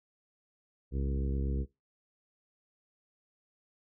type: harmonic tone with a mistuned harmonic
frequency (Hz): 67.8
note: C#2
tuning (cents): -38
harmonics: 1 / 2 / 3 / 4 / 5 / 6 / 7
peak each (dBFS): -31 / -37 / -41 / -43 / -45 / -47 / -48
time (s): 0.91-1.66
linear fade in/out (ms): 50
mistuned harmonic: 1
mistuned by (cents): -59
effects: noise-tail reverb RT60 0.2 s tail -18 dB re dry